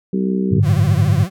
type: harmonic tone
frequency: 64 Hz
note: C2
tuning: 38 cents flat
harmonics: 3 / 4 / 5 / 6 / 7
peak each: -17 / -25 / -28 / -23 / -31 dBFS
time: 0.13-0.6 s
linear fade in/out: 5 ms
type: chord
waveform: sine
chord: G suspended second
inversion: none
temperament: equal with one note detuned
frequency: 98 / 107.99 / 146.83 Hz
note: G2 / A2 / D3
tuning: 0 / -32 / 0 cents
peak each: -16 dBFS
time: 0.51-1.25 s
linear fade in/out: 20 ms
type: tone with vibrato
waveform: 40% pulse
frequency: 180.3 Hz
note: F#3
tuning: 45 cents flat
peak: -21 dBFS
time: 0.62-1.3 s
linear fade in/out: 50 ms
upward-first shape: triangle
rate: 14 Hz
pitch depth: 170 cents each way
effects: none